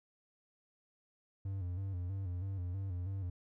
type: tone with vibrato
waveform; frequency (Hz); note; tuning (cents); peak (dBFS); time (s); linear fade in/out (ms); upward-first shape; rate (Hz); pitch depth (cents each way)
triangle; 93; F#2; +9; -34; 1.45-3.3; 5; square; 3.1; 78
effects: none